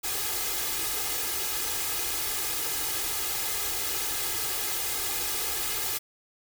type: noise with comb filter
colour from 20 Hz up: white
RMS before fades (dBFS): -30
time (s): 0.03-5.99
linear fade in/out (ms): 20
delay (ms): 2.4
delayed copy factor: +0.95
effects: none